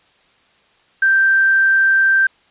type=tone with quantisation; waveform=sine; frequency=1568 Hz; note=G6; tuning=in tune; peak=-10 dBFS; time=1.02-2.27 s; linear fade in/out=5 ms; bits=6; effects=white hiss -55 dBFS RMS until 2.5 s + resampled to 8000 Hz